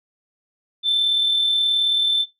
sine tone with amplitude modulation, 3542 Hz, A7, 11 cents sharp, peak -13 dBFS, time 0.83-2.26 s, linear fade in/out 50 ms, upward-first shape sine, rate 38.7 Hz, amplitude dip 30%, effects noise-tail reverb RT60 0.2 s tail -17 dB re dry + tanh soft clip ceiling -12 dBFS

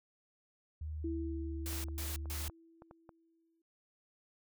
sine tone with pitch glide, 77.1 to 74.6 Hz, D#2 to D2, -15 to +28 cents, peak -38 dBFS, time 0.81-2.5 s, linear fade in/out 5 ms, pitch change -57 cents, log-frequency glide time 0.97-1.3 s
sine tone with exponential decay, 329.6 Hz, E4, in tune, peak -35 dBFS, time 1.04-3.62 s, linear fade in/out 5 ms, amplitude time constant 560 ms
white noise bursts, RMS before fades -43 dBFS, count 3, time 1.66-2.48 s, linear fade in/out 0 ms, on 180 ms, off 140 ms
clicks, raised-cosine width 1 ms, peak -38 dBFS, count 8, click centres 1.73 / 1.885 / 2.257 / 2.414 / 2.498 / 2.821 / 2.911 / 3.092 s
effects none

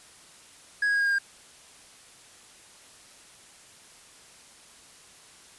triangle tone with pitch steps, 1661.2 / 1649.7 / 1638.3 / 1627 / 1615.8 / 1604.6 Hz, G#6 / G#6 / G#6 / G#6 / G#6 / G6, 0 / -12 / -24 / -36 / -48 / +40 cents, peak -20 dBFS, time 0.82-1.186 s, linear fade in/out 5 ms, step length 61 ms, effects white hiss -52 dBFS RMS until 5.58 s + resampled to 24000 Hz

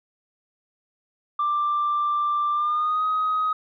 sine tone with pitch glide, 1181 to 1258.5 Hz, D6 to D#6, +9 to +19 cents, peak -19 dBFS, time 1.39-3.53 s, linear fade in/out 5 ms, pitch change +110 cents, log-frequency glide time 2.52-3.05 s, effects tanh soft clip ceiling -17 dBFS

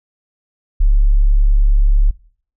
sine tone, 35.36 Hz, C#1, 35 cents sharp, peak -8 dBFS, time 0.8-2.11 s, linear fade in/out 10 ms, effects noise-tail reverb RT60 0.5 s tail -19 dB re dry

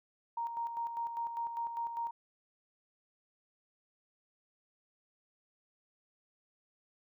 sine tone with tremolo, 932.3 Hz, A#5, in tune, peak -33 dBFS, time 0.37-2.11 s, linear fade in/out 5 ms, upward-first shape square, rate 5 Hz, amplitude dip 50%, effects none

